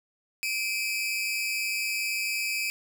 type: tone pair together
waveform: sawtooth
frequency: 2349 / 2545 Hz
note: D7 / D#7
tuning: 0 / +39 cents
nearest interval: minor second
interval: 139 cents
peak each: -27 dBFS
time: 0.43-2.7 s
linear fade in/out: 0 ms
effects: none